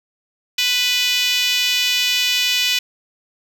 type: tone with high-pass filter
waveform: 5% pulse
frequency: 495.3 Hz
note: B4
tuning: 5 cents sharp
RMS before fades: -18 dBFS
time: 0.58-2.79 s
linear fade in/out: 5 ms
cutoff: 2700 Hz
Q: 2.5
effects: none